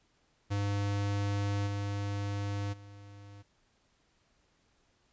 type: tone with level steps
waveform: square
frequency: 101.1 Hz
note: G#2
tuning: 46 cents flat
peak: -30 / -33 / -49 dBFS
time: 0.5-3.43 s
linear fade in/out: 20 ms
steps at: 1.66 / 2.72 s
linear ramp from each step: 20 ms
effects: pink hiss -71 dBFS RMS until 5.12 s + resampled to 16000 Hz